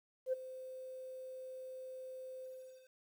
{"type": "tone with ADSR envelope", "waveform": "sine", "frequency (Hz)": 517, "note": "C5", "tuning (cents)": -21, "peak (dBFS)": -29, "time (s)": [0.26, 2.91], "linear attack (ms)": 68, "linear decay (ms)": 15, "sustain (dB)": -16, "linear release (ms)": 470, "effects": ["tanh soft clip ceiling -27 dBFS", "11-bit"]}